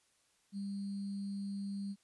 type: tone with sample-and-hold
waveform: sine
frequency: 198.8 Hz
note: G3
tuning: 25 cents sharp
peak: -37 dBFS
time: 0.52-1.96 s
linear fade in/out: 50 ms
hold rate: 4410 Hz
effects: white hiss -73 dBFS RMS until 2.03 s + resampled to 24000 Hz